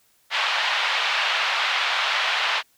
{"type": "band-pass noise", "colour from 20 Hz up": "white", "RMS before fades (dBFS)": -23, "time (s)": [0.3, 2.63], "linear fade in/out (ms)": 50, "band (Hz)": [720, 3500], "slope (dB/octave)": 24, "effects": ["white hiss -62 dBFS RMS until 2.77 s"]}